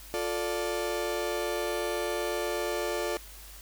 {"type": "chord", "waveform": "35% pulse", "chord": "D minor", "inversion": "first", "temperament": "just", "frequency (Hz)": [352.4, 440.5, 587.3], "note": ["F4", "A4", "D5"], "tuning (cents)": [16, 2, 0], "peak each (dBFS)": -32, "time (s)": [0.14, 3.17], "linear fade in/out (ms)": 0, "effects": ["added 50 Hz sine -48 dBFS peak until 3.61 s", "white hiss -49 dBFS RMS until 3.61 s"]}